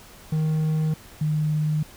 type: tone pair in turn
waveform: triangle / sine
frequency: 156.3 / 152.99 Hz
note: D#3 / D#3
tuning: +8 / -29 cents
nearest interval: unison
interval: 37 cents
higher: first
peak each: -18 / -20 dBFS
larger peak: first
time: 0.32-0.94 / 1.21-1.83 s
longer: neither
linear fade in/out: 5 ms
effects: pink hiss -47 dBFS RMS until 1.96 s